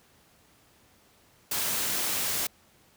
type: noise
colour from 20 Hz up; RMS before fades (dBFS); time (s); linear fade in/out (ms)
white; -29; 1.51-2.47; 5
effects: pink hiss -61 dBFS RMS until 2.96 s + high-pass 60 Hz 12 dB/octave